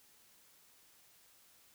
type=silence; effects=white hiss -65 dBFS RMS until 1.74 s